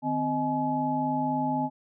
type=tone cluster; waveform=sine; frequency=153.7 / 257.5 / 625 / 849 Hz; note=D#3 / C4 / D#5 / G#5; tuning=-21 / -28 / +8 / +38 cents; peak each=-35 / -28 / -35 / -28 dBFS; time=0.02-1.7 s; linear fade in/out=50 ms; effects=none